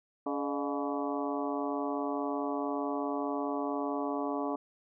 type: harmonic tone with a mistuned harmonic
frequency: 141.9 Hz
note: C#3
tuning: 41 cents sharp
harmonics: 2 / 3 / 4 / 5 / 6 / 7 / 8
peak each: -34 / -38 / -39 / -39 / -41 / -42 / -41 dBFS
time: 0.26-4.56 s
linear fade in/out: 5 ms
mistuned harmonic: 4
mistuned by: +110 cents
effects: none